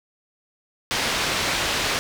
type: low-pass noise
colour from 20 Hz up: white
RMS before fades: -24 dBFS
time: 0.91-1.99 s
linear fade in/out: 0 ms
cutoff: 4100 Hz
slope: 12 dB/octave
effects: none